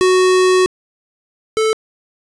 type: tone pair in turn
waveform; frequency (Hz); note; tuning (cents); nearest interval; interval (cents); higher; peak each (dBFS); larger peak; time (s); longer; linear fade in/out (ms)
square; 370 / 438.6; F#4 / A4; 0 / -6; minor third; 294; second; -10 / -13; first; 0.01-0.66 / 1.57-1.73; first; 0
effects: resampled to 22050 Hz + 7-bit